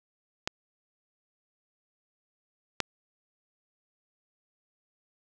clicks, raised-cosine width 0.2 ms, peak -11 / -8 dBFS, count 2, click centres 0.475 / 2.803 s, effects none

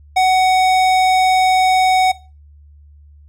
sine tone with tanh clipping, 747 Hz, F#5, 16 cents sharp, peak -12 dBFS, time 0.16-2.12 s, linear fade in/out 10 ms, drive 18 dB, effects noise-tail reverb RT60 0.3 s tail -17 dB re dry + added 73 Hz sine -41 dBFS peak until 3.28 s

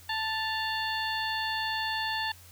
harmonic tone with a mistuned harmonic, 880 Hz, A5, in tune, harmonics 1 / 2 / 3 / 4 / 5, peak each -33 / -33 / -38 / -37 / -38 dBFS, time 0.09-2.32 s, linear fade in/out 5 ms, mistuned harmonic 3, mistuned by +93 cents, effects added 88 Hz sine -53 dBFS peak until 2.51 s + white hiss -54 dBFS RMS until 2.51 s

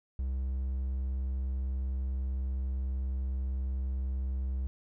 triangle tone, 65.41 Hz, C2, in tune, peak -28 dBFS, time 0.19-4.67 s, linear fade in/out 0 ms, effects none

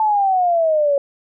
sine exponential sweep, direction down, 882 to 554.4 Hz, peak -13 dBFS, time 0-0.98 s, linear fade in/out 2 ms, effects none

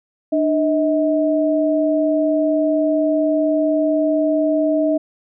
sine tone pair together, 300 / 635.7 Hz, D4 / D#5, +37 / +37 cents, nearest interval octave + minor second, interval 1300 cents, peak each -17 / -17 dBFS, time 0.32-4.98 s, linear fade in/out 10 ms, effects none

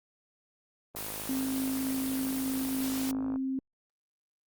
click train, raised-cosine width 1 ms, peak -28 dBFS, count 127, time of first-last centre 0.95-3.359 s, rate 52.3 Hz
white high-pass noise, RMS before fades -38 dBFS, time 0.96-3.11 s, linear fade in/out 0 ms, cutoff 340 Hz, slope 12 dB/octave
sine tone, 264.9 Hz, C4, 22 cents sharp, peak -29 dBFS, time 1.29-3.59 s, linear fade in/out 2 ms
effects Opus 32 kbps

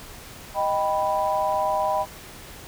sine chord, Eb augmented, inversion none, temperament equal, 622.3 / 784 / 987.8 Hz, Eb5 / G5 / B5, 0 / 0 / 0 cents, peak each -25 dBFS, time 0.54-2.06 s, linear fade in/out 50 ms, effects pink hiss -42 dBFS RMS until 2.67 s

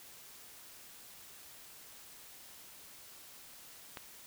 click, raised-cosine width 0.3 ms, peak -26 dBFS, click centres 3.972 s, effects white hiss -54 dBFS RMS until 4.26 s

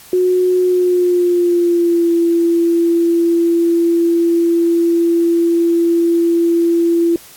sine tone with pitch glide, 364.7 to 338.3 Hz, F#4 to E4, -25 to +45 cents, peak -10 dBFS, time 0.13-7.16 s, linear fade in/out 2 ms, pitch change -130 cents, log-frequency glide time 0.6-2.11 s, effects white hiss -40 dBFS RMS until 7.36 s + AAC 64 kbps

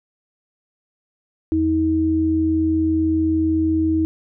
sine tone pair together, 84.2 / 317.9 Hz, E2 / D#4, +37 / +37 cents, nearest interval octave + major seventh, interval 2300 cents, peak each -24 / -16 dBFS, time 1.52-4.05 s, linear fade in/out 0 ms, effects none

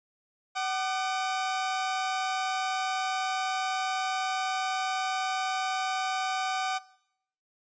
sawtooth tone pair together, 756 / 1200 Hz, F#5 / D6, +37 / +37 cents, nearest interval minor sixth, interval 800 cents, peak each -26 / -31 dBFS, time 0.55-6.79 s, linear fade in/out 20 ms, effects noise-tail reverb RT60 0.7 s tail -19 dB re dry + resampled to 16000 Hz

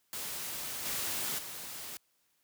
white noise with level steps, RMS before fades -39 / -35 / -43 dBFS, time 0.13-1.97 s, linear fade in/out 0 ms, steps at 0.85 / 1.38 s, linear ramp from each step 10 ms, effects white hiss -74 dBFS RMS until 2.43 s + high-pass 60 Hz 12 dB/octave

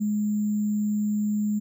sine tone with sample-and-hold, 209.5 Hz, G#3, 15 cents sharp, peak -22 dBFS, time 0-1.6 s, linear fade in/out 20 ms, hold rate 7350 Hz, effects none

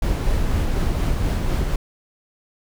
brown noise with tremolo, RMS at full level -19 dBFS, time 0.02-1.76 s, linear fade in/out 5 ms, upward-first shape sine, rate 4.1 Hz, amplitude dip 25%, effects none

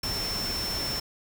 sine tone in noise, 5380 Hz, E8, 34 cents sharp, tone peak -30 dBFS, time 0.03-1 s, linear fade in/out 5 ms, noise pink, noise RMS -34 dBFS, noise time 0.03-1 s, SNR +1 dB, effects none

